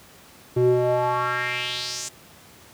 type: tone with band-pass filter sweep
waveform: square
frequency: 123.47 Hz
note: B2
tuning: in tune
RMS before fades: -23 dBFS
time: 0.56-2.09 s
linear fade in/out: 10 ms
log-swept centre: 290 to 7500 Hz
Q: 3.2
effects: pink hiss -49 dBFS RMS until 2.73 s + high-pass 80 Hz 12 dB/octave